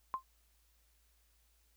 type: tone with exponential decay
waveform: sine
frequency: 1051 Hz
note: C6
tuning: 7 cents sharp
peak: -29 dBFS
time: 0.14-0.23 s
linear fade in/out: 0 ms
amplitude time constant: 19 ms
effects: added 56 Hz sine -70 dBFS peak until 1.76 s + white hiss -74 dBFS RMS until 1.76 s